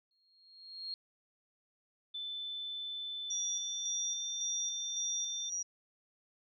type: tone with exponential growth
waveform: sine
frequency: 4258 Hz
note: C8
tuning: 30 cents sharp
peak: -36 dBFS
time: 0.11-0.94 s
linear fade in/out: 1 ms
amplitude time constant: 180 ms
type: tone with pitch glide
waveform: sine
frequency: 3520 to 3575 Hz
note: A7 to A7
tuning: 0 to +27 cents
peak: -38 dBFS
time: 2.14-5.5 s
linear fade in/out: 10 ms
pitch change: +27 cents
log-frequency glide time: 3.41-4.2 s
type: tone with tremolo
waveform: sine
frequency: 5760 Hz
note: F#8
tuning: 47 cents flat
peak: -34 dBFS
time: 3.3-5.63 s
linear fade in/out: 10 ms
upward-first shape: square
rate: 1.8 Hz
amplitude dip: 45%
effects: none